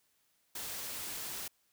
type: noise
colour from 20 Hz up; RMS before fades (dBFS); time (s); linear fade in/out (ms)
white; -41; 0.55-1.48; 5
effects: white hiss -74 dBFS RMS until 1.72 s